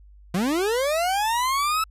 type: linear sweep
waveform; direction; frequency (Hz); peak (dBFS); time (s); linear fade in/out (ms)
40% pulse; up; 164.81 to 1318.5; -20; 0.34-1.84; 5
effects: added 50 Hz sine -46 dBFS peak until 1.9 s + resampled to 32000 Hz